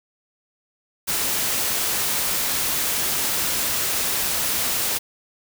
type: noise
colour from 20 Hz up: white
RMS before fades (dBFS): -23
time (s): 1.07-4.99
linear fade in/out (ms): 20
effects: none